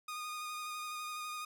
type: tone with vibrato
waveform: sawtooth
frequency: 1230 Hz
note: D#6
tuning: 20 cents flat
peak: -36 dBFS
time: 0.08-1.45 s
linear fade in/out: 5 ms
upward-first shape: square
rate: 12 Hz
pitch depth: 12 cents each way
effects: none